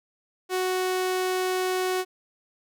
sawtooth tone, 370 Hz, F#4, in tune, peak -20 dBFS, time 0.49-2.05 s, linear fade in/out 50 ms, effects none

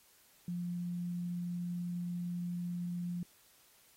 sine tone, 175.4 Hz, F3, 8 cents sharp, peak -35 dBFS, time 0.48-3.23 s, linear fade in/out 2 ms, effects white hiss -65 dBFS RMS until 3.96 s + AAC 48 kbps

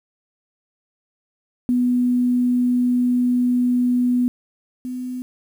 sine tone pair in turn, 246.9 / 251.5 Hz, B3 / B3, 0 / +32 cents, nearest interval unison, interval 32 cents, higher second, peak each -15 / -25 dBFS, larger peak first, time 1.69-4.28 / 4.85-5.22 s, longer first, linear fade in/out 0 ms, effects 8-bit

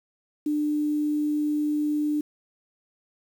sine tone with quantisation, 298.5 Hz, D4, 28 cents sharp, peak -22 dBFS, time 0.46-2.21 s, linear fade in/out 5 ms, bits 8, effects none

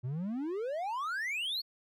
triangle exponential sweep, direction up, 117.6 to 4496 Hz, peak -31 dBFS, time 0.03-1.62 s, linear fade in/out 20 ms, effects none

